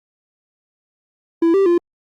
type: tone with pitch steps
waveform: triangle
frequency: 333 / 391 / 346.2 Hz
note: E4 / G4 / F4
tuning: +18 / -4 / -15 cents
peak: -9 dBFS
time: 1.42-1.78 s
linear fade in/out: 5 ms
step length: 120 ms
effects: Opus 32 kbps